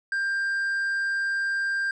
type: tone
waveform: triangle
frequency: 1590 Hz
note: G6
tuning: 24 cents sharp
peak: -22 dBFS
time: 0.12-1.91 s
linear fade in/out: 2 ms
effects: resampled to 22050 Hz